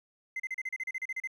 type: tone bursts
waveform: triangle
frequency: 2066 Hz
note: C7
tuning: 22 cents flat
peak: -29 dBFS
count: 13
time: 0.36-1.274 s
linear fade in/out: 5 ms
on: 38 ms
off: 35 ms
effects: tanh soft clip ceiling -28 dBFS